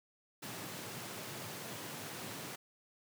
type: high-pass noise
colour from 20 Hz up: pink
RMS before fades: -45 dBFS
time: 0.42-2.56 s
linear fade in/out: 10 ms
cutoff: 100 Hz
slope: 96 dB/octave
effects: none